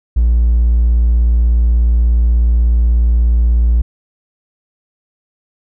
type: tone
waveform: triangle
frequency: 58.27 Hz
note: A#1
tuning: in tune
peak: -5 dBFS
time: 0.16-3.82 s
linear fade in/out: 10 ms
effects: tanh soft clip ceiling -3 dBFS